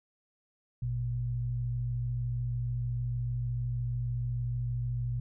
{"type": "tone pair together", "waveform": "sine", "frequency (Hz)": [53.94, 120.4], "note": ["A1", "B2"], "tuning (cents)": [-34, -44], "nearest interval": "octave + major second", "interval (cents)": 1390, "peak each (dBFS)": [-38, -30], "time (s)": [0.82, 5.2], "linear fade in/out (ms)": 5, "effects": []}